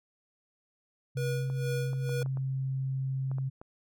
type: tone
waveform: sine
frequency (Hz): 133.2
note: C3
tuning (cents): +31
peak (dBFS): -29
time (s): 1.15-3.5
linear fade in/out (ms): 20
type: tone with tremolo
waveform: square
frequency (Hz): 482.4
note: B4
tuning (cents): -41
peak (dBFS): -33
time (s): 1.17-2.23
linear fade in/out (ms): 2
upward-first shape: sine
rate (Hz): 2.2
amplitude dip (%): 85
type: clicks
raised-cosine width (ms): 1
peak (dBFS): -32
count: 9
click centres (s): 1.5 / 1.932 / 2.093 / 2.219 / 2.261 / 2.372 / 3.315 / 3.384 / 3.615
effects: none